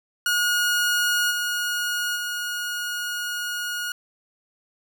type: tone with level steps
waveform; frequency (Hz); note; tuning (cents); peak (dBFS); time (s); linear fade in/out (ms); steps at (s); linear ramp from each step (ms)
sawtooth; 1441; F#6; -46; -16 / -20 / -23; 0.26-3.92; 2; 1.3 / 2.15; 20
effects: none